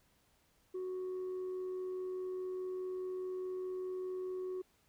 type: tone with amplitude modulation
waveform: sine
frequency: 370 Hz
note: F#4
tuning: in tune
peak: -34 dBFS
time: 0.74-4.62 s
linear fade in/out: 10 ms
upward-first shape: sine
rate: 84.8 Hz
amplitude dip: 25%
effects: tanh soft clip ceiling -36 dBFS + pink hiss -72 dBFS RMS until 4.88 s

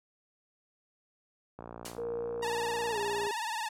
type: click train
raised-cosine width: 1 ms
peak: -29 dBFS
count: 99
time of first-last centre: 1.59-3.268 s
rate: 58.4 Hz
type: noise with exponential decay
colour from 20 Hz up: white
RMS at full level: -36 dBFS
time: 1.85-2.04 s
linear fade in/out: 5 ms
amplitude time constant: 40 ms
type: tone with pitch glide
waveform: sine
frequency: 469.8 to 409 Hz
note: A#4 to G#4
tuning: +13 to -26 cents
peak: -33 dBFS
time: 1.98-3.31 s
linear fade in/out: 0 ms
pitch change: -239 cents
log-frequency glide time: 2.9-2.98 s
type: tone with vibrato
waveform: sawtooth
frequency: 899 Hz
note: A5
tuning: 37 cents sharp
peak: -29 dBFS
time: 2.42-3.69 s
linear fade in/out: 10 ms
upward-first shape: sine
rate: 19 Hz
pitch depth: 100 cents each way
effects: high-pass 60 Hz 12 dB/octave + low-pass 11000 Hz 12 dB/octave

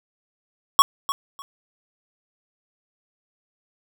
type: tone with echo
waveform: square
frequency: 1108.7 Hz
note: C#6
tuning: in tune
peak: -9 dBFS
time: 0.79-0.82 s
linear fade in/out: 0 ms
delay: 300 ms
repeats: 2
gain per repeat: -14 dB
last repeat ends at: 1.42 s
effects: none

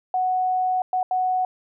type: tone bursts at uneven times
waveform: sine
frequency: 740 Hz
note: F#5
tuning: in tune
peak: -19 dBFS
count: 3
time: 0.14-0.82 / 0.93-1.03 / 1.11-1.45 s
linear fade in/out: 2 ms
effects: none

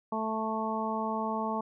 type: harmonic tone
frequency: 220 Hz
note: A3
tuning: in tune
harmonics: 1 / 2 / 3 / 4 / 5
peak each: -34 / -38 / -37 / -34 / -36 dBFS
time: 0.12-1.61 s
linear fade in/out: 5 ms
effects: none

